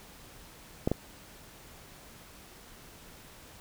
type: clicks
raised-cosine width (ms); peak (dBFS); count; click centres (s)
2; -12 / -13; 2; 0.875 / 0.916
effects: pink hiss -52 dBFS RMS until 3.6 s

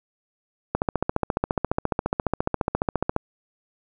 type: click train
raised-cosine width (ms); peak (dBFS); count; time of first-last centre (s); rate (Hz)
1; -7; 36; 0.75-3.164; 14.5
effects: none

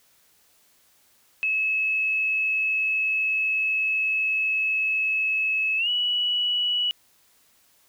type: tone with pitch glide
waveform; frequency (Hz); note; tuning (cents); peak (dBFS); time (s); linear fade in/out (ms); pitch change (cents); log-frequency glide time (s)
sine; 2588 to 2939; E7 to F#7; -32 to -12; -21; 1.43-6.91; 0; +220; 5.77-5.89
effects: white hiss -61 dBFS RMS until 7.88 s

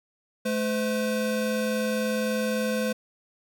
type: tone pair together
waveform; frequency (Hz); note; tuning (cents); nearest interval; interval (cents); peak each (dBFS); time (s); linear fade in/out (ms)
square; 215.2 / 510; A3 / C5; -38 / -44; octave + minor third; 1494; -28; 0.45-2.93; 10
effects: none

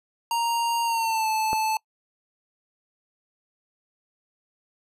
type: tone with pitch glide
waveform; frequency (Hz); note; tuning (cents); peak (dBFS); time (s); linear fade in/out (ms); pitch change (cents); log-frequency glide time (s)
square; 932.3 to 874.9; A#5 to A5; 0 to -10; -23; 0.31-1.77; 2; -110; 0.84-1.28
type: click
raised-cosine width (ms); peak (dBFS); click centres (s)
1; -15; 1.531
effects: noise-tail reverb RT60 0.1 s tail -25 dB re dry + resampled to 32000 Hz

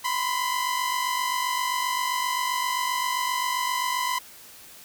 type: tone pair together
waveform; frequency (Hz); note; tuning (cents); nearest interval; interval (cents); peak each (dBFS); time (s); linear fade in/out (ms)
sawtooth; 987.8 / 1035.4; B5 / C6; 0 / -18; minor second; 82; -23 / -24; 0.04-4.19; 10
effects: white hiss -47 dBFS RMS until 4.84 s

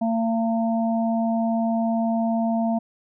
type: harmonic tone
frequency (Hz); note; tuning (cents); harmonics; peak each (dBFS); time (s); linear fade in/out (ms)
227.2; A#3; -44; 1 / 3 / 4; -21 / -25 / -34; 0.01-2.79; 10
effects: none

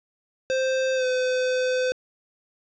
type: tone with pitch glide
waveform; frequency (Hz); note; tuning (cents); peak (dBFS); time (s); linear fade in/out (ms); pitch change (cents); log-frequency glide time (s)
square; 523 to 508.7; C5 to C5; -1 to -49; -22; 0.5-1.92; 0; -48; 0.95-1.05
effects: resampled to 16000 Hz + 9-bit

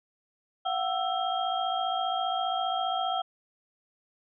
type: tone cluster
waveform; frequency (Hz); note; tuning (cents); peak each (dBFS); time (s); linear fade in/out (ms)
sine; 696 / 751 / 1324 / 3224; F5 / F#5 / E6 / G7; -6 / +26 / +7 / +48; -33 / -29 / -34 / -35; 0.65-3.22; 10
effects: none

